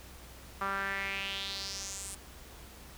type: tone with band-pass filter sweep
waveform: sawtooth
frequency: 196 Hz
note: G3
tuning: in tune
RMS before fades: -37 dBFS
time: 0.61-2.15 s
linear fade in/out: 5 ms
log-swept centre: 1200 to 9300 Hz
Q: 3.8
effects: added 63 Hz sine -52 dBFS peak until 2.97 s + pink hiss -52 dBFS RMS until 2.97 s